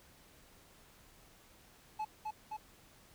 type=tone with echo; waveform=triangle; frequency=860 Hz; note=A5; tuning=40 cents flat; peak=-33 dBFS; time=1.99-2.05 s; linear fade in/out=10 ms; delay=260 ms; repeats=2; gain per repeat=-2 dB; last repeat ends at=2.57 s; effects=pink hiss -62 dBFS RMS until 3.14 s